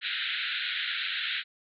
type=band-pass noise; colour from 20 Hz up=white; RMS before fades=-32 dBFS; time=0.01-1.44 s; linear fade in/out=50 ms; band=1400 to 4000 Hz; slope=96 dB/octave; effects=none